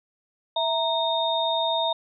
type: tone cluster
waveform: sine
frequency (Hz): 658 / 930 / 3682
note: E5 / A#5 / A#7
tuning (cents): -3 / -4 / -22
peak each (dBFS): -26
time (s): 0.56-1.93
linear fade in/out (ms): 5
effects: none